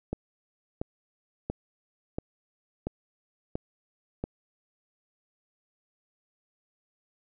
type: click train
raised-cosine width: 2 ms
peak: -17 dBFS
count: 7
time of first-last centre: 0.13-4.24 s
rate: 1.46 Hz
effects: none